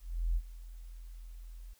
sine tone with ADSR envelope, 42 Hz, E1, 33 cents sharp, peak -26 dBFS, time 0-1.74 s, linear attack 360 ms, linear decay 53 ms, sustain -18 dB, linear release 13 ms, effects white hiss -67 dBFS RMS until 1.79 s

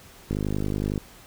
click train, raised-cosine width 3 ms, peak -14 dBFS, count 35, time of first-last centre 0.31-0.978 s, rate 50.9 Hz, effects pink hiss -49 dBFS RMS until 1.26 s

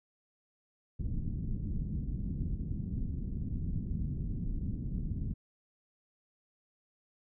pink low-pass noise, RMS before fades -35 dBFS, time 0.99-5.34 s, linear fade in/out 10 ms, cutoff 230 Hz, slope 24 dB/octave, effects none

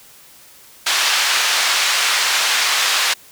white band-pass noise, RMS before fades -17 dBFS, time 0.86-3.14 s, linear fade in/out 10 ms, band 1000 to 4600 Hz, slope 12 dB/octave, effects white hiss -45 dBFS RMS until 3.31 s

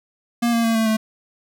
square tone with pitch steps, 236.2 / 231.7 / 227.4 / 223.1 / 218.9 Hz, A#3 / A#3 / A#3 / A3 / A3, +23 / -10 / -43 / +24 / -9 cents, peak -17 dBFS, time 0.42-0.97 s, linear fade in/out 10 ms, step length 110 ms, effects none

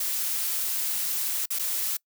blue noise with dropouts, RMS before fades -28 dBFS, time 0-1.97 s, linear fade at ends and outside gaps 5 ms, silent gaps 1.458-1.504 / 1.588-1.593 s, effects noise-tail reverb RT60 0.1 s tail -25 dB re dry

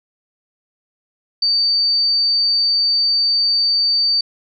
sine tone, 4601 Hz, D8, 36 cents flat, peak -13 dBFS, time 1.42-4.21 s, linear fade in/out 5 ms, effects none

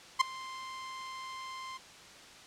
sawtooth tone with ADSR envelope, 1046.5 Hz, C6, in tune, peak -15 dBFS, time 0.19-1.78 s, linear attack 20 ms, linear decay 7 ms, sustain -22 dB, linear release 16 ms, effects white hiss -52 dBFS RMS until 2.46 s + low-pass 6000 Hz 12 dB/octave

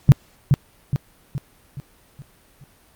sine tone with echo, 138.59 Hz, C#3, in tune, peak -4 dBFS, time 0.09-0.12 s, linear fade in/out 0 ms, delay 420 ms, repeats 6, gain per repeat -6 dB, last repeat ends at 2.64 s, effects pink hiss -55 dBFS RMS until 2.95 s + Opus 48 kbps

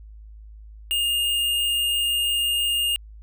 square tone, 2829 Hz, F7, 22 cents sharp, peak -21 dBFS, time 0.91-2.96 s, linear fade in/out 0 ms, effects added 53 Hz sine -40 dBFS peak until 3.22 s

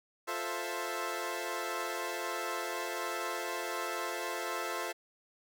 15% pulse chord, F major seventh, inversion none, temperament equal with one note detuned, 350.2 / 440 / 523.3 / 659.3 Hz, F4 / A4 / C5 / E5, +5 / 0 / 0 / 0 cents, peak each -34 dBFS, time 0.27-4.93 s, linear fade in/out 20 ms, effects none

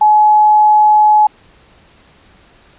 sine tone, 849 Hz, G#5, 38 cents sharp, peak -5 dBFS, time 0.01-1.27 s, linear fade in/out 5 ms, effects pink hiss -47 dBFS RMS until 2.78 s + resampled to 8000 Hz

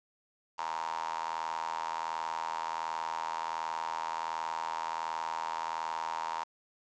square tone with high-pass filter, 40.68 Hz, E1, 22 cents flat, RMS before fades -36 dBFS, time 0.58-6.44 s, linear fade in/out 10 ms, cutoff 930 Hz, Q 9.1, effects resampled to 16000 Hz + 9-bit

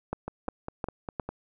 two click trains, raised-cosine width 1 ms, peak -20 / -16 dBFS, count 6 / 4, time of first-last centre 0.28-1.29 / 0.13-1.198 s, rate 4.95 / 2.81 Hz, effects none

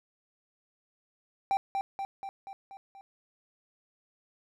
triangle tone with echo, 784 Hz, G5, in tune, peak -22 dBFS, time 1.51-1.57 s, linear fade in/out 0 ms, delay 240 ms, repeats 6, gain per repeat -4 dB, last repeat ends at 3.01 s, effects none

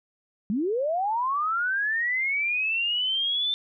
sine linear sweep, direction up, 188.6 to 3568 Hz, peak -23 dBFS, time 0.5-3.54 s, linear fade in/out 0 ms, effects none

